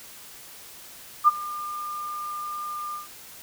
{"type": "tone with ADSR envelope", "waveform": "sine", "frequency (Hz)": 1203, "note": "D6", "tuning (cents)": 41, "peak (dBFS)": -10, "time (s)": [1.24, 3.08], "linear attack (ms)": 37, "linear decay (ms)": 25, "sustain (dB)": -20, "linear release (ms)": 140, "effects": ["white hiss -45 dBFS RMS until 3.42 s"]}